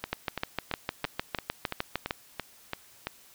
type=two click trains; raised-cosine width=0.3 ms; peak=-12 / -15 dBFS; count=14 / 10; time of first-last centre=0.13-2.109 / 0.04-3.07 s; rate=6.57 / 2.97 Hz; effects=white hiss -56 dBFS RMS until 3.34 s